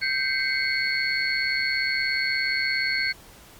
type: tone cluster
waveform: sine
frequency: 1561 / 2063 / 2200 / 4383 Hz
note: G6 / C7 / C#7 / C#8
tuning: -8 / -25 / -14 / -20 cents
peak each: -28 dBFS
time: 0.01-3.13 s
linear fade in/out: 20 ms
effects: pink hiss -49 dBFS RMS until 3.59 s + Opus 48 kbps